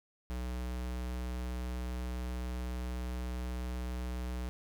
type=tone; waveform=square; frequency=61.74 Hz; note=B1; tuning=in tune; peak=-36 dBFS; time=0.3-4.49 s; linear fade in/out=0 ms; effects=none